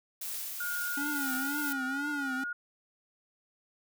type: noise with tremolo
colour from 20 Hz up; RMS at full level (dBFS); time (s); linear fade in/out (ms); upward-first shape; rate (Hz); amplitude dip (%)
blue; -37; 0.21-1.73; 5; sine; 2.1; 25
type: tone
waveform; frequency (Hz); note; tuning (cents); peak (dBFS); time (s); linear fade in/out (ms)
sine; 1434; F6; +45; -33; 0.6-2.53; 5
type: tone with vibrato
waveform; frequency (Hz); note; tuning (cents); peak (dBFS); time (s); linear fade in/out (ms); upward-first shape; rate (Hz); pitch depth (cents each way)
square; 277; C#4; -1; -35; 0.97-2.44; 5; triangle; 2; 140
effects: none